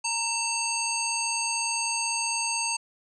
harmonic tone with a mistuned harmonic, 919 Hz, A#5, 25 cents flat, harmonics 1 / 3 / 5 / 7 / 9, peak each -32 / -32 / -32 / -32 / -32 dBFS, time 0.04-2.77 s, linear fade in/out 10 ms, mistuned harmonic 3, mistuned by -52 cents, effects none

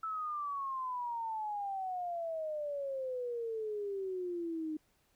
sine exponential sweep, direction down, 1321 to 305.8 Hz, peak -35 dBFS, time 0.03-4.77 s, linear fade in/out 5 ms, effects pink hiss -73 dBFS RMS until 5.15 s

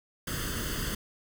pink noise with comb filter, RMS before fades -33 dBFS, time 0.27-0.95 s, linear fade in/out 5 ms, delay 0.63 ms, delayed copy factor +0.8, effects none

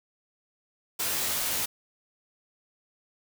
white noise with comb filter, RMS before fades -29 dBFS, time 0.99-1.66 s, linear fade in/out 10 ms, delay 17 ms, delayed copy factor -0.7, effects none

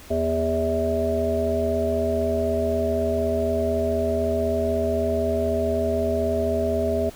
harmonic tone with a mistuned harmonic, 81.3 Hz, E2, 23 cents flat, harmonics 1 / 3 / 5 / 7 / 8, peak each -28 / -28 / -26 / -30 / -24 dBFS, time 0.1-7.1 s, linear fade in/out 10 ms, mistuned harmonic 7, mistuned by +16 cents, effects pink hiss -45 dBFS RMS until 7.15 s

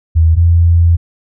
sine tone pair in turn, 81.2 / 84.69 Hz, E2 / E2, -26 / +47 cents, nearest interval minor second, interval 73 cents, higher second, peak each -5 dBFS, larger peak neither, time 0.15-0.36 / 0.36-0.97 s, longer second, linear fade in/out 20 ms, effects none

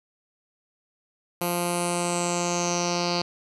10% pulse tone with low-pass filter sweep, 174.61 Hz, F3, in tune, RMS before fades -26 dBFS, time 1.41-3.22 s, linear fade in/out 5 ms, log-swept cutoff 12000 to 4700 Hz, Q 6.3, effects none

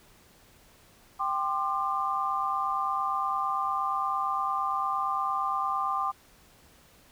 sine chord, G suspended fourth, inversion none, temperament equal with one note detuned, 784 / 1046.5 / 1195.2 Hz, G5 / C6 / D6, 0 / 0 / +30 cents, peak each -32 / -31 / -29 dBFS, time 1.19-6.12 s, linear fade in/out 20 ms, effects pink hiss -58 dBFS RMS until 7.11 s

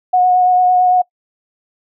sine tone with vibrato, 729 Hz, F#5, 26 cents flat, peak -8 dBFS, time 0.13-1.02 s, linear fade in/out 10 ms, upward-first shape sine, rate 8.9 Hz, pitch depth 14 cents each way, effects noise-tail reverb RT60 0.1 s tail -23 dB re dry

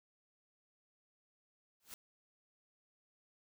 white noise with exponential growth, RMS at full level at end -45 dBFS, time 1.8-1.94 s, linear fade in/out 1 ms, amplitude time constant 30 ms, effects none

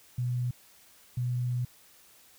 sine tone bursts at uneven times, 123.47 Hz, B2, in tune, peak -27 dBFS, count 2, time 0.18-0.51 / 1.17-1.65 s, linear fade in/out 5 ms, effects white hiss -58 dBFS RMS until 2.38 s

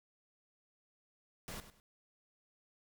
pink noise with echo, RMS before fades -45 dBFS, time 1.48-1.6 s, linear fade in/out 0 ms, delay 100 ms, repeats 2, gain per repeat -12 dB, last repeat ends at 1.8 s, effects none

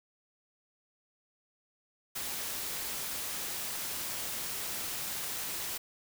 white noise, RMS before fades -37 dBFS, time 2.15-5.78 s, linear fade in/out 10 ms, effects none

